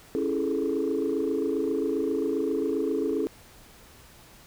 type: chord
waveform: sine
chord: A major seventh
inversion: first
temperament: just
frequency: 275 / 330 / 412.5 / 440 Hz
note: C#4 / E4 / G#4 / A4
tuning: -14 / +2 / -12 / 0 cents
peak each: -29 dBFS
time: 0.15-3.27 s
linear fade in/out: 0 ms
effects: tanh soft clip ceiling -17 dBFS + pink hiss -52 dBFS RMS until 4.46 s